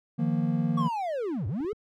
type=chord; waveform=triangle; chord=Eb suspended second; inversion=none; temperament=equal; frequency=155.56 / 174.61 / 233.1 Hz; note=Eb3 / F3 / Bb3; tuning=0 / 0 / 0 cents; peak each=-26 / -27 / -26 dBFS; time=0.18-0.89 s; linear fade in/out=20 ms
type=linear two-way sweep; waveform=triangle; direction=down then up; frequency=1138 to 83.9 to 451.5 Hz; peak=-26 dBFS; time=0.77-1.73 s; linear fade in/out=10 ms; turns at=1.47 s
type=clicks; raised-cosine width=3 ms; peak=-34 dBFS; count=4; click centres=1.495 / 1.606 / 1.648 / 1.73 s
effects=none